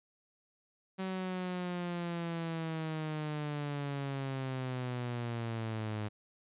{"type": "linear sweep", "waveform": "sawtooth", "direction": "down", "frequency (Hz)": [190, 104.8], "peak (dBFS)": -31, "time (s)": [0.98, 6.09], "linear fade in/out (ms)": 20, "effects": ["resampled to 8000 Hz"]}